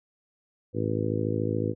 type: harmonic tone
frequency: 53.8 Hz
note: A1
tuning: 38 cents flat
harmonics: 2 / 3 / 4 / 5 / 6 / 7 / 8 / 9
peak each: -30 / -34 / -35 / -33 / -33 / -34 / -36 / -33 dBFS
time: 0.73-1.75 s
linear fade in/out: 50 ms
effects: none